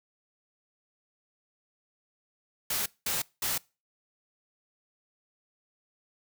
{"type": "noise bursts", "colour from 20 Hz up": "white", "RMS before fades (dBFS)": -30, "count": 3, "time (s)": [2.7, 3.58], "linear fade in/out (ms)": 5, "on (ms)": 160, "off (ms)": 200, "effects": ["noise-tail reverb RT60 0.3 s tail -24 dB re dry"]}